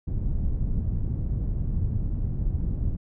pink low-pass noise, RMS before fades -26 dBFS, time 0.07-2.97 s, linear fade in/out 10 ms, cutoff 130 Hz, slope 12 dB/octave, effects none

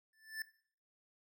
square tone with exponential growth, 1760 Hz, A6, in tune, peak -37 dBFS, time 0.13-0.42 s, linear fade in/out 2 ms, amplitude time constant 63 ms, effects noise-tail reverb RT60 0.5 s tail -17 dB re dry

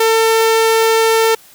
sawtooth tone, 448.8 Hz, A4, 34 cents sharp, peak -6 dBFS, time 0-1.35 s, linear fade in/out 5 ms, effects white hiss -44 dBFS RMS until 1.54 s

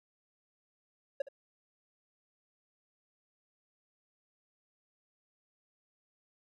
triangle tone with echo, 554.4 Hz, C#5, in tune, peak -27 dBFS, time 1.2-1.22 s, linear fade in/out 5 ms, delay 67 ms, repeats 1, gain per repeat -15 dB, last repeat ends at 1.287 s, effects none

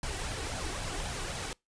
pink noise with flanger, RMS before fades -36 dBFS, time 0.03-1.53 s, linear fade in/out 2 ms, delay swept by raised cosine 1.2 to 2.7 ms, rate 3.8 Hz, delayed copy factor +0.55, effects noise-tail reverb RT60 0.2 s tail -25 dB re dry + resampled to 22050 Hz

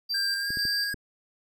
triangle tone with tremolo, 4699 Hz, D8, in tune, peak -25 dBFS, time 0.09-0.91 s, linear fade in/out 20 ms, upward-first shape square, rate 2 Hz, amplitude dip 50%
square tone with pitch glide, 1598 to 1639.1 Hz, G6 to G#6, +33 to -23 cents, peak -30 dBFS, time 0.14-0.94 s, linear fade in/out 5 ms, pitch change +44 cents, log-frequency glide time 0.38-0.53 s
clicks, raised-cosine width 3 ms, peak -26 dBFS, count 4, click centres 0.505 / 0.572 / 0.653 / 0.943 s
effects none

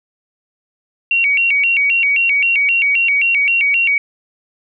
sine tone with vibrato, 2489 Hz, D#7, in tune, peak -11 dBFS, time 1.11-3.98 s, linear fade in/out 2 ms, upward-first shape square, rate 3.8 Hz, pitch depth 170 cents each way, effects none

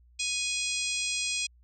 harmonic tone with a mistuned harmonic, 830.6 Hz, G#5, in tune, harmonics 3 / 4 / 5 / 6 / 7 / 8 / 9 / 10, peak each -33 / -36 / -38 / -37 / -37 / -41 / -38 / -39 dBFS, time 0.19-1.47 s, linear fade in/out 10 ms, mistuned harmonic 7, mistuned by -18 cents, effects added 60 Hz sine -56 dBFS peak until 1.63 s

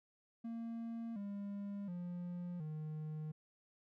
triangle tone with pitch steps, 230 / 201.4 / 176.33 / 154.4 Hz, A#3 / G3 / F3 / D#3, -23 / +47 / +17 / -13 cents, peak -39 dBFS, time 0.44-3.32 s, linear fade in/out 10 ms, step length 720 ms, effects none

